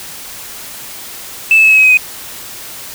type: tone with pitch steps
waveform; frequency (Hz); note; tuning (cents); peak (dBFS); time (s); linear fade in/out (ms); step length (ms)
sine; 2637 / 2614 / 2592 / 2569 / 2547 / 2525 / 2503; E7 / E7 / E7 / E7 / D#7 / D#7 / D#7; 0 / -15 / -30 / -45 / +40 / +25 / +10; -3; 1.51-1.972; 2; 66
effects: tanh soft clip ceiling 0 dBFS + white hiss -29 dBFS RMS until 2.94 s